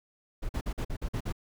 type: noise bursts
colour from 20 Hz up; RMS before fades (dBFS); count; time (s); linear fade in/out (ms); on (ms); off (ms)
brown; -32; 8; 0.42-1.325; 10; 72; 47
effects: none